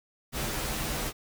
pink noise with comb filter, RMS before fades -32 dBFS, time 0.32-1.13 s, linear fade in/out 50 ms, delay 11 ms, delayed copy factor -0.75, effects none

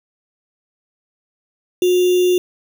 sine tone with sample-and-hold, 361.4 Hz, F#4, 41 cents flat, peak -11 dBFS, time 1.82-2.38 s, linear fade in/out 2 ms, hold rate 3150 Hz, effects none

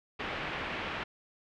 white low-pass noise, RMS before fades -37 dBFS, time 0.19-1.04 s, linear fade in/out 10 ms, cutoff 2700 Hz, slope 24 dB/octave, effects none

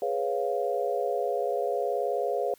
sine chord, C# dominant seventh, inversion second, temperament equal, 415.3 / 493.9 / 554.4 / 698.5 Hz, G#4 / B4 / C#5 / E#5, 0 / 0 / 0 / 0 cents, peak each -31 dBFS, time 0.02-2.54 s, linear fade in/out 2 ms, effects white hiss -60 dBFS RMS until 2.58 s

